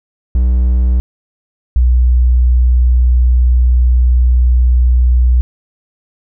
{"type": "tone pair in turn", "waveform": ["triangle", "sine"], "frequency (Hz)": [61.74, 61.52], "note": ["B1", "B1"], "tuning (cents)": [0, -6], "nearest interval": "unison", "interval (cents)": 6, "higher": "first", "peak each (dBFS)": -6, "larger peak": "neither", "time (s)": [[0.35, 1], [1.76, 5.41]], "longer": "second", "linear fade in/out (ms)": 0, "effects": []}